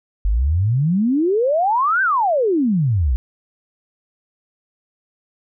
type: exponential two-way sweep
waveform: sine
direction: up then down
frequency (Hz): 46.25 to 1593 to 55.9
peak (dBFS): -14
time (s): 0.25-3.16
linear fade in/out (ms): 0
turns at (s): 2.02
effects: none